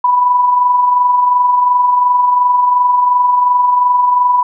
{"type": "tone with amplitude modulation", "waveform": "sine", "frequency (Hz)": 987.8, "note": "B5", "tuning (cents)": 0, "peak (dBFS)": -6, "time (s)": [0.04, 4.43], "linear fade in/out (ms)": 5, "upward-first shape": "sine", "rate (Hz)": 22.8, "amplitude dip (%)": 40, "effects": []}